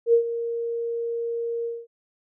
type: tone with ADSR envelope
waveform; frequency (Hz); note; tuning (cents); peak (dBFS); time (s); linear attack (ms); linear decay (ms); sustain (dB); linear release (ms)
sine; 466.2; A#4; 0; -12; 0.06-1.87; 73; 95; -13; 220
effects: none